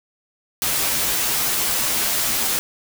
white noise with comb filter, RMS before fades -21 dBFS, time 0.62-2.59 s, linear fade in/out 0 ms, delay 11 ms, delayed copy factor -0.85, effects none

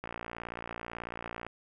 click train, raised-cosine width 0.5 ms, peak -23 dBFS, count 84, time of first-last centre 0.04-1.466 s, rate 58.2 Hz, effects none

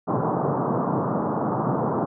pink band-pass noise, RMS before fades -24 dBFS, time 0.07-2.06 s, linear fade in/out 20 ms, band 120 to 1200 Hz, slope 48 dB/octave, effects none

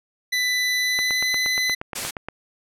25% pulse tone with pitch glide, 1993 to 2013 Hz, B6 to B6, +15 to +33 cents, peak -16 dBFS, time 0.32-1.75 s, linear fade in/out 10 ms, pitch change +18 cents, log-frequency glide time 0.78-1.31 s
click train, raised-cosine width 0.5 ms, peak -15 dBFS, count 12, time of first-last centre 0.99-2.286 s, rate 8.49 Hz
white noise, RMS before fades -27 dBFS, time 1.95-2.11 s, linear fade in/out 10 ms
effects low-pass 11000 Hz 12 dB/octave

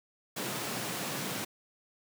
pink high-pass noise, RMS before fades -36 dBFS, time 0.36-1.45 s, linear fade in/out 10 ms, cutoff 120 Hz, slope 48 dB/octave, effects none

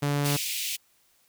sawtooth tone, 143.9 Hz, D3, 35 cents flat, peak -20 dBFS, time 0.02-0.37 s, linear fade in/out 10 ms
pink high-pass noise, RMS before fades -31 dBFS, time 0.24-0.77 s, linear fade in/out 20 ms, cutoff 2300 Hz, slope 48 dB/octave
effects white hiss -65 dBFS RMS until 1.28 s

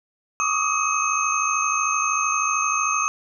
sine tone cluster, 1124 / 1214 / 1267 / 2551 / 6340 Hz, C#6 / D#6 / D#6 / D#7 / G8, +24 / -43 / +31 / +43 / +19 cents, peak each -26 dBFS, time 0.4-3.08 s, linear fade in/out 0 ms, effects none

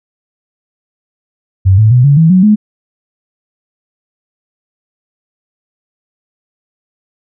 sine tone with pitch steps, 95.3 / 108.84 / 124.3 / 141.97 / 162.14 / 185.17 / 211.5 Hz, G2 / A2 / B2 / C#3 / E3 / F#3 / G#3, -48 / -18 / +12 / +42 / -28 / +2 / +32 cents, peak -3 dBFS, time 1.65-2.56 s, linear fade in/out 20 ms, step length 130 ms, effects none

